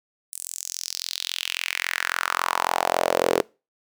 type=tone with high-pass filter sweep; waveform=sawtooth; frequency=43.65 Hz; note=F1; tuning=in tune; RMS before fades=-26 dBFS; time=0.32-3.42 s; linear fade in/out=10 ms; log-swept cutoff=9200 to 420 Hz; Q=3.2; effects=noise-tail reverb RT60 0.3 s tail -24 dB re dry